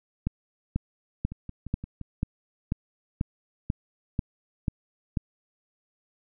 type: two click trains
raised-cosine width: 5 ms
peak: -13 / -24 dBFS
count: 11 / 5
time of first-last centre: 0.27-5.172 / 1.32-2.013 s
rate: 2.04 / 5.77 Hz
effects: none